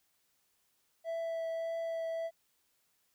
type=tone with vibrato; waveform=triangle; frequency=659.3 Hz; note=E5; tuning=in tune; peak=-32 dBFS; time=1.04-2.31 s; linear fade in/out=50 ms; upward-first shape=triangle; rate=1.7 Hz; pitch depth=11 cents each way; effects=white hiss -75 dBFS RMS until 3.14 s